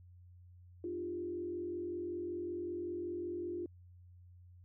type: tone with frequency modulation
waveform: sine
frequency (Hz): 349.2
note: F4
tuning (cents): 0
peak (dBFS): -37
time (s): 0.84-3.66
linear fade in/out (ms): 2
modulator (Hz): 45.3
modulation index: 0.74
effects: added 89 Hz sine -55 dBFS peak until 4.64 s